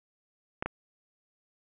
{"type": "clicks", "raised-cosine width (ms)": 0.5, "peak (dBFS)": -16, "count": 2, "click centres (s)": [0.625, 0.66], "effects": ["resampled to 8000 Hz", "7-bit"]}